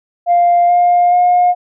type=tone with pitch steps; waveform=sine; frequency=698.5 / 706.6 / 714.8 Hz; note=F5 / F5 / F5; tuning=0 / +20 / +40 cents; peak=-6 dBFS; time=0.26-1.55 s; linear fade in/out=50 ms; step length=430 ms; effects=tanh soft clip ceiling -4 dBFS